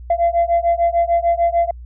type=beating tone pair; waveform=sine; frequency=680 / 686.7 Hz; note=F5 / F5; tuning=-46 / -29 cents; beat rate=6.7 Hz; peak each=-15 dBFS; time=0.1-1.71 s; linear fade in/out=5 ms; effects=tanh soft clip ceiling -9 dBFS + added 60 Hz sine -32 dBFS peak until 1.85 s